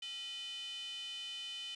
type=tone with high-pass filter; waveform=square; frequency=274.3 Hz; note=C#4; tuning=18 cents flat; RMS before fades=-44 dBFS; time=0.02-1.75 s; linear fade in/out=5 ms; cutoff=3000 Hz; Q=7.8; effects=resampled to 22050 Hz